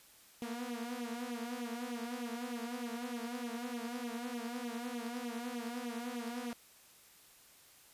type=tone with flanger; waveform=sawtooth; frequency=239.3 Hz; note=A#3; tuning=46 cents sharp; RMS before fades=-41 dBFS; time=0.42-6.53 s; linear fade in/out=0 ms; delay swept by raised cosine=0.3 to 5.6 ms; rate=3.3 Hz; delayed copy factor=+0.95; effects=white hiss -61 dBFS RMS until 7.93 s + resampled to 32000 Hz